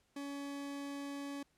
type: tone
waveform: 40% pulse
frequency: 281.7 Hz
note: C#4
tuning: 28 cents sharp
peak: -40 dBFS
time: 0.16-1.43 s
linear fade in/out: 5 ms
effects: pink hiss -75 dBFS RMS until 1.57 s + low-pass 11000 Hz 12 dB/octave